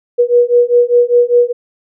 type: beating tone pair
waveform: sine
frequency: 480.9 / 485.9 Hz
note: B4 / B4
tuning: -46 / -28 cents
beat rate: 5 Hz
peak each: -10 dBFS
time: 0.18-1.53 s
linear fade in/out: 20 ms
effects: none